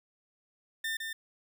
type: tone with echo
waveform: 30% pulse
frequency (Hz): 1800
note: A6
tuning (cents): +39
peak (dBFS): -29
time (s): 0.84-0.97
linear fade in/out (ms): 5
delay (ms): 160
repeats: 1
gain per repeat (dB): -4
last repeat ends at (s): 1.13
effects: none